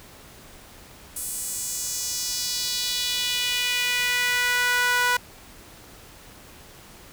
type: tone with high-pass filter sweep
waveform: sawtooth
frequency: 491.3 Hz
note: B4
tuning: 9 cents flat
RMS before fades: -25 dBFS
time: 1.16-5.17 s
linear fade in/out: 5 ms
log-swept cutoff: 9600 to 1200 Hz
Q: 2.2
effects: pink hiss -47 dBFS RMS until 7.12 s